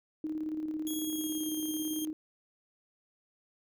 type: tone with tremolo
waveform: sine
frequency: 310.8 Hz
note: D#4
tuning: 2 cents flat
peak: -31 dBFS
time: 0.24-2.13 s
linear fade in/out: 2 ms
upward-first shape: square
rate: 18 Hz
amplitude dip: 40%
type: tone with pitch glide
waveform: 5% pulse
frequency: 3322 to 3207 Hz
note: G#7 to G7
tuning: 0 to +39 cents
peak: -30 dBFS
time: 0.87-2.05 s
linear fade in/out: 0 ms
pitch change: -61 cents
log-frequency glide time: 0.97-1.53 s
effects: none